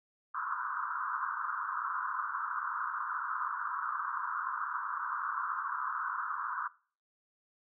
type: band-pass noise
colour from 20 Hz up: pink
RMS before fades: -36 dBFS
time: 0.34-6.68 s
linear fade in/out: 10 ms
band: 1000 to 1500 Hz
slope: 96 dB/octave
effects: noise-tail reverb RT60 0.4 s tail -20 dB re dry